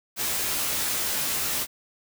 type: noise with comb filter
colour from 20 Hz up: white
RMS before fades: -27 dBFS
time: 0.16-1.67 s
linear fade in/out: 50 ms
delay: 15 ms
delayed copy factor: +0.75
effects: none